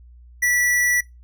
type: tone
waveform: square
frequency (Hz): 1955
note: B6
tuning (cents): -18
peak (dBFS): -17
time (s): 0.42-1.01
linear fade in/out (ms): 10
effects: noise-tail reverb RT60 0.2 s tail -22 dB re dry + added 60 Hz sine -43 dBFS peak until 1.23 s